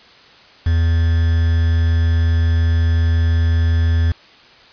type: tone with quantisation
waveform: triangle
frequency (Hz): 82.8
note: E2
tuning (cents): +8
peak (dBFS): -10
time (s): 0.66-4.12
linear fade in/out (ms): 5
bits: 5
effects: white hiss -45 dBFS RMS until 4.72 s + resampled to 11025 Hz